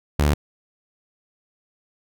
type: tone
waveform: sawtooth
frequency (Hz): 73.42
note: D2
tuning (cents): 0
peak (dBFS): -12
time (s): 0.19-0.34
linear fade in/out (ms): 5
effects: none